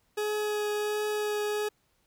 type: tone with vibrato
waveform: 40% pulse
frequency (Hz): 420.3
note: G#4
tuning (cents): +21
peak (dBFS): -27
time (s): 0.17-1.69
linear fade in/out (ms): 10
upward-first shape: triangle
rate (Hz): 1.4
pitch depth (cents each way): 11
effects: pink hiss -71 dBFS RMS until 2.06 s